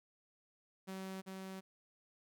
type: tone with echo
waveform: sawtooth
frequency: 190.2 Hz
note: F#3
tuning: 48 cents sharp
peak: -39 dBFS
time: 0.87-1.22 s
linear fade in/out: 20 ms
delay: 390 ms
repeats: 1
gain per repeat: -2 dB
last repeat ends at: 1.61 s
effects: none